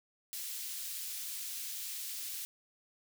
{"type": "high-pass noise", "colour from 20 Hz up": "white", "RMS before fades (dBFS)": -41, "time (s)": [0.33, 2.45], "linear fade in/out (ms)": 0, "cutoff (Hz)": 3000, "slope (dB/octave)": 12, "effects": []}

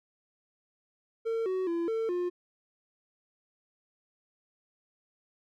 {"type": "tone with pitch steps", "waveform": "triangle", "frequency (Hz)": [454, 373.9, 338.3, 449.3, 355.1], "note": ["A#4", "F#4", "E4", "A4", "F4"], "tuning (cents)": [-46, 18, 45, 36, 29], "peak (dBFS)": -26, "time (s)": [1.25, 2.3], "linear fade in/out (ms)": 20, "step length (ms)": 210, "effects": []}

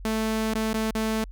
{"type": "tone with dropouts", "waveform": "sawtooth", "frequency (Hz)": 220, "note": "A3", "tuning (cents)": 0, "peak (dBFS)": -20, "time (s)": [0.05, 1.24], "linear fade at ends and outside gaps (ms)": 2, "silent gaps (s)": [[0.538, 0.552], [0.731, 0.742], [0.908, 0.951]], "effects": ["added 45 Hz sine -37 dBFS peak until 1.31 s"]}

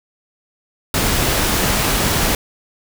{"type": "noise", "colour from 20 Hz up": "pink", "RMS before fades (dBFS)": -17, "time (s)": [0.94, 2.35], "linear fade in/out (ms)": 2, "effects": []}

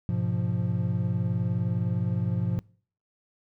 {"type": "chord", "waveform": "triangle", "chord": "F diminished", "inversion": "first", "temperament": "equal", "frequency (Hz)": [103.83, 123.47, 174.61], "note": ["Ab2", "Cb3", "F3"], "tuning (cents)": [0, 0, 0], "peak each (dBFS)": -27, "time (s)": [0.09, 2.59], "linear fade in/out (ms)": 0, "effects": ["noise-tail reverb RT60 0.5 s tail -25 dB re dry"]}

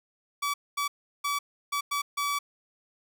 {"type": "tone bursts at uneven times", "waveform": "sawtooth", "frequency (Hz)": 1146, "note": "D6", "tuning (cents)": -43, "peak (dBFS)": -23, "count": 6, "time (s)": [[0.42, 0.54], [0.77, 0.88], [1.24, 1.39], [1.72, 1.81], [1.91, 2.02], [2.17, 2.39]], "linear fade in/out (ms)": 10, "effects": []}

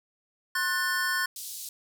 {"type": "chord", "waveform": "square", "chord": "F# diminished", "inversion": "second", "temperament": "just", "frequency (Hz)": [1065.6, 1480, 1776], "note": ["C6", "F#6", "A6"], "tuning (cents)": [31, 0, 16], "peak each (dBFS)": [-34, -30, -30], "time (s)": [0.55, 1.26], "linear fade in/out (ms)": 5}
{"type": "band-pass noise", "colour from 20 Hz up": "white", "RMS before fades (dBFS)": -39, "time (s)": [1.36, 1.69], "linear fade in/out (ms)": 2, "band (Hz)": [3900, 15000], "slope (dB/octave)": 24}
{"effects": []}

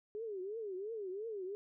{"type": "tone with vibrato", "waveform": "sine", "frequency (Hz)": 409.9, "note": "G#4", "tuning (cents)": -23, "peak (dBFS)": -39, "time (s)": [0.15, 1.55], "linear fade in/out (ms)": 0, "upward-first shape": "triangle", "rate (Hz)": 2.9, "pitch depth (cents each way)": 230, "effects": []}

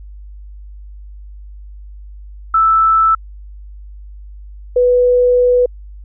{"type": "tone pair in turn", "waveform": "sine", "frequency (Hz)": [1318.5, 493.9], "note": ["E6", "B4"], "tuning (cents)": [0, 0], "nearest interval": "octave + perfect fourth", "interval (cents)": 1700, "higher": "first", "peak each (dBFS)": -8, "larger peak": "neither", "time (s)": [[2.54, 3.15], [4.76, 5.66]], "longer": "second", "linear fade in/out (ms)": 5, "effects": ["added 50 Hz sine -31 dBFS peak until 6.04 s"]}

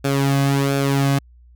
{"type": "tone with flanger", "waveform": "sawtooth", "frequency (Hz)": 138.59, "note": "C#3", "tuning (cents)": 0, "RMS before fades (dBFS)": -18, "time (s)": [0.04, 1.19], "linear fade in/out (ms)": 10, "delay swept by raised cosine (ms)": [1, 2.2], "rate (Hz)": 1.4, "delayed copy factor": -0.65, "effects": ["added 60 Hz sine -45 dBFS peak until 1.55 s"]}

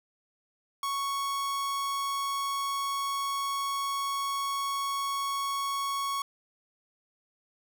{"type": "tone", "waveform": "45% pulse", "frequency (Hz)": 1108.7, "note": "C#6", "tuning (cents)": 0, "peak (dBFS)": -29, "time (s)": [0.83, 6.22], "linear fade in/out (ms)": 2, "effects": []}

